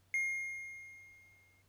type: tone with exponential decay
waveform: triangle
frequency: 2133 Hz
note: C7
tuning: 33 cents sharp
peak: -28 dBFS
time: 0.14-1.62 s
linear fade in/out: 1 ms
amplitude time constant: 320 ms
effects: added 94 Hz sine -70 dBFS peak until 1.68 s + pink hiss -73 dBFS RMS until 1.68 s